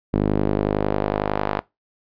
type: tone with band-pass filter sweep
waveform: sawtooth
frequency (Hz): 51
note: G#1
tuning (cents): -31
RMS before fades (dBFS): -22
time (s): 0.13-1.6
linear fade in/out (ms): 10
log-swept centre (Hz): 280 to 930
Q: 1.1
effects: noise-tail reverb RT60 0.2 s tail -21 dB re dry + resampled to 11025 Hz